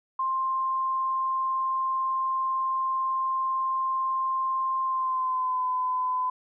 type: tone with pitch glide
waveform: sine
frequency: 1053 to 1012.4 Hz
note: C6 to B5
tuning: +11 to +43 cents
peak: -24 dBFS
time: 0.19-6.3 s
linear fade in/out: 5 ms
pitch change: -68 cents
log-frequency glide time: 4.85-5.64 s
effects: none